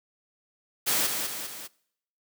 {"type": "noise with echo", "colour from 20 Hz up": "white", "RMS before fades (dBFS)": -25, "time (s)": [0.86, 1.08], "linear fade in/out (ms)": 20, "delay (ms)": 200, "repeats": 3, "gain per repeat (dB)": -5, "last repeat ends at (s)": 1.68, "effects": ["noise-tail reverb RT60 0.7 s tail -23 dB re dry", "high-pass 150 Hz 12 dB/octave"]}